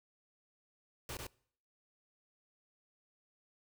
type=noise with echo; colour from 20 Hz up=pink; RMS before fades=-43 dBFS; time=1.09-1.17 s; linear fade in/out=2 ms; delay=98 ms; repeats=1; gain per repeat=-2 dB; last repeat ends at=1.268 s; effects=noise-tail reverb RT60 0.6 s tail -24 dB re dry